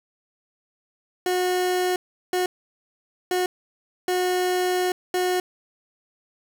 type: tone bursts at uneven times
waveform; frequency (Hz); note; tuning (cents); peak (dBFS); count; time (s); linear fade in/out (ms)
30% pulse; 363.7; F#4; -30; -18; 5; 1.26-1.96 / 2.33-2.46 / 3.31-3.46 / 4.08-4.92 / 5.14-5.4; 2
effects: none